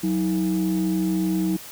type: tone pair together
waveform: sine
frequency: 185 / 319.4 Hz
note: F#3 / D#4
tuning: 0 / +45 cents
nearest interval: major sixth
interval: 945 cents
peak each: -21 dBFS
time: 0.03-1.57 s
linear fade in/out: 10 ms
effects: tanh soft clip ceiling -16 dBFS + white hiss -40 dBFS RMS until 1.71 s